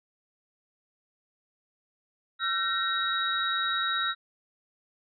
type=tone cluster; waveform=sine; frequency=1355 / 1540 / 1863 / 3821 Hz; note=E6 / G6 / A#6 / A#7; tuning=+47 / -31 / -2 / +42 cents; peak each=-29 / -33 / -36 / -30 dBFS; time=2.39-4.15 s; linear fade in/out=50 ms; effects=none